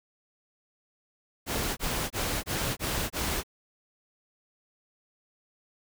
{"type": "noise bursts", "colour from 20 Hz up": "pink", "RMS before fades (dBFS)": -30, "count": 6, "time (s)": [1.46, 3.435], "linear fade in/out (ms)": 50, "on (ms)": 310, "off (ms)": 23, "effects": []}